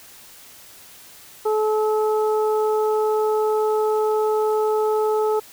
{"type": "harmonic tone", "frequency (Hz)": 430.5, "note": "A4", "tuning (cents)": -38, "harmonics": [1, 2, 3], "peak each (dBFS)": [-18, -25, -30], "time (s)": [1.45, 5.4], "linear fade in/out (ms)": 10, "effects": ["white hiss -45 dBFS RMS until 5.52 s"]}